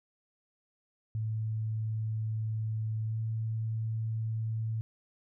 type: tone with pitch glide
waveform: sine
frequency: 109.8 to 111.33 Hz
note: A2 to A2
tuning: -3 to +21 cents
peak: -30 dBFS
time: 1.15-4.81 s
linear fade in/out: 0 ms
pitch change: +24 cents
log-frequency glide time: 3.05-3.17 s
effects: none